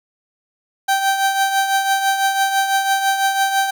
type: tone with tremolo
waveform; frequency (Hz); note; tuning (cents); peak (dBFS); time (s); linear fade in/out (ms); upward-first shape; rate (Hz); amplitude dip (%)
30% pulse; 780; G5; -9; -10; 0.88-3.71; 10; triangle; 6; 60
effects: none